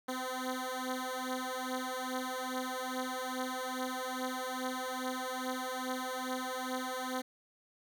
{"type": "beating tone pair", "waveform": "10% pulse", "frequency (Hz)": [255, 257.4], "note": ["C4", "C4"], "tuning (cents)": [-44, -28], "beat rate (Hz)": 2.4, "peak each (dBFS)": -30, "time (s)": [0.08, 7.22], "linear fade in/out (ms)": 10, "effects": []}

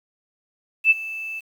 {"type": "tone with ADSR envelope", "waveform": "sine", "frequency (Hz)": 2637, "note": "E7", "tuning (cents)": 0, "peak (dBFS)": -9, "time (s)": [0.84, 1.41], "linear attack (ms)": 64, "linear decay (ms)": 28, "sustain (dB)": -19, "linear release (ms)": 25, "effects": ["8-bit"]}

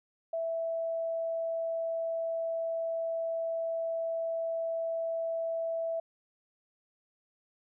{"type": "tone", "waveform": "sine", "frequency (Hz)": 659.3, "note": "E5", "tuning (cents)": 0, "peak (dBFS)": -30, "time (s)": [0.33, 6], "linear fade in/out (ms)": 5, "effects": []}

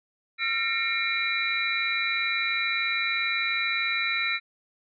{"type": "tone cluster", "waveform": "sine", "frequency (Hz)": [1366, 1832, 2167, 2374, 3929], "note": ["F6", "A#6", "C#7", "D7", "B7"], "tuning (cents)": [-39, -31, -40, 18, -10], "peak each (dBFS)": [-33, -32, -31, -28, -31], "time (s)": [0.38, 4.4], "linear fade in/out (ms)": 50, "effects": []}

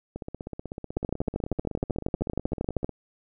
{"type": "two click trains", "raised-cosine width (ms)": 2, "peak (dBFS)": [-21, -12], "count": [45, 25], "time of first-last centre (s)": [[0.16, 2.893], [0.97, 2.845]], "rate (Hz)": [16.1, 12.8], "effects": []}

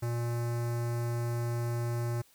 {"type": "tone with notch filter", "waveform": "square", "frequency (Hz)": 118.5, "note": "A#2", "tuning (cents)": 29, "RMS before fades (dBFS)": -32, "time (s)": [0.02, 2.22], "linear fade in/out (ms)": 10, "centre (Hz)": 3200, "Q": 0.8, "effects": ["white hiss -63 dBFS RMS until 2.34 s"]}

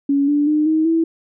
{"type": "tone with pitch steps", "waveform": "sine", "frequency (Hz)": [280.6, 291.7, 303.2, 315.1, 327.6], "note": ["C#4", "D4", "D#4", "D#4", "E4"], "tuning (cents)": [21, -12, -45, 22, -11], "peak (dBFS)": -13, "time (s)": [0.09, 1.04], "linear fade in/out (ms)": 5, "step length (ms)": 190, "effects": []}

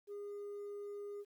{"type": "tone", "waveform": "sine", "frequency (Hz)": 408.3, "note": "G#4", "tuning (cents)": -29, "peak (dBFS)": -40, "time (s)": [0.07, 1.25], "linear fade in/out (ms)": 50, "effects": ["tanh soft clip ceiling -42 dBFS", "12-bit"]}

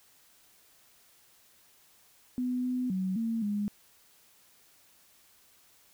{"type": "tone with pitch steps", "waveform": "sine", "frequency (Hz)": [250.2, 251.7, 187.6, 227.4, 205.9], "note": ["B3", "B3", "F#3", "A#3", "G#3"], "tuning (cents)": [23, 33, 24, -43, -15], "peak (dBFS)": -28, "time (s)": [2.38, 3.68], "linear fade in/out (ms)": 0, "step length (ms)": 260, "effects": ["white hiss -62 dBFS RMS until 5.93 s"]}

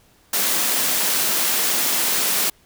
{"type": "high-pass noise", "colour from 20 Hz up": "white", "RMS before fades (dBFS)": -20, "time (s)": [0.33, 2.5], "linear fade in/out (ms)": 5, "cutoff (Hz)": 160, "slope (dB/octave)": 96, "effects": ["pink hiss -56 dBFS RMS until 2.65 s"]}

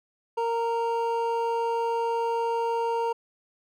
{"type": "tone pair together", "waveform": "triangle", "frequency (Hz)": [462.9, 926.4], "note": ["A#4", "A#5"], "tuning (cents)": [-12, -11], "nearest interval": "octave", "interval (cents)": 1201, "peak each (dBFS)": -25, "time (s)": [0.37, 3.13], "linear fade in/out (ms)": 10, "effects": []}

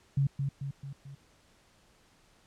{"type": "tone with echo", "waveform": "sine", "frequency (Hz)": 138.6, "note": "C#3", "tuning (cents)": 0, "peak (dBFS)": -23, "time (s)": [0.17, 0.27], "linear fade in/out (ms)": 5, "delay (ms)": 220, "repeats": 4, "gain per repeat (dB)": -5, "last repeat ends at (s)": 1.15, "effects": ["pink hiss -64 dBFS RMS until 2.46 s", "low-pass 9000 Hz 12 dB/octave"]}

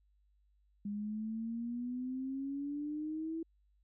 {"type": "exponential sweep", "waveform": "sine", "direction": "up", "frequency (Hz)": [202.7, 329.6], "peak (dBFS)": -36, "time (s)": [0.85, 3.43], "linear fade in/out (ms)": 5, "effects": ["added 50 Hz sine -68 dBFS peak until 3.83 s"]}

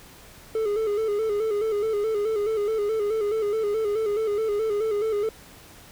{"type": "tone with vibrato", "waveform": "triangle", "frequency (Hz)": 426.3, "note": "G#4", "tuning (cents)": 45, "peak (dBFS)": -20, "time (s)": [0.55, 5.29], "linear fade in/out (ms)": 2, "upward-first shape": "square", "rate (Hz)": 4.7, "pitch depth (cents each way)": 63, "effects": ["pink hiss -48 dBFS RMS until 5.91 s"]}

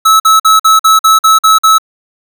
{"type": "tone bursts", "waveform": "square", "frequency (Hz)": 1300, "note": "E6", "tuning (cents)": -24, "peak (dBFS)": -4, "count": 9, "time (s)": [0.05, 1.784], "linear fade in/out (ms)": 10, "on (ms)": 150, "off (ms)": 48, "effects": []}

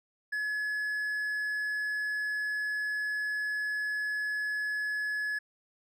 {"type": "tone", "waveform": "triangle", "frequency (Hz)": 1700, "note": "G#6", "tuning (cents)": 40, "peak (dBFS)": -28, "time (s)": [0.32, 5.39], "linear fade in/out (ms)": 10, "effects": []}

